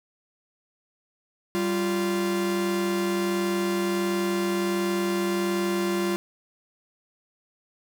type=tone pair together; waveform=45% pulse; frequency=194.6 / 347.8 Hz; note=G3 / F4; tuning=-12 / -7 cents; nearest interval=minor seventh; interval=1005 cents; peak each=-28 / -25 dBFS; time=1.55-6.16 s; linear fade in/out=0 ms; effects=none